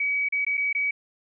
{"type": "tone with dropouts", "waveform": "sine", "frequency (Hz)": 2272, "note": "C#7", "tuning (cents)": 42, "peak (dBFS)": -22, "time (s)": [0, 0.91], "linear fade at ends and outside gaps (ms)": 5, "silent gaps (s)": [[0.287, 0.323], [0.449, 0.465], [0.572, 0.576], [0.729, 0.749]], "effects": []}